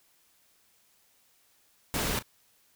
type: noise with echo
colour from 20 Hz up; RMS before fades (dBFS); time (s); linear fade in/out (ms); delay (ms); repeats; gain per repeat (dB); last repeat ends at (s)
pink; -30; 1.94-2.19; 0; 35; 1; -15; 2.225
effects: white hiss -66 dBFS RMS until 2.75 s